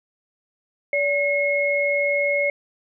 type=tone pair together; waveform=sine; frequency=574 / 2167 Hz; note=D5 / C#7; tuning=-40 / -40 cents; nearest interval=octave + major seventh; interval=2300 cents; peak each=-21 dBFS; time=0.93-2.5 s; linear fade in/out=2 ms; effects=none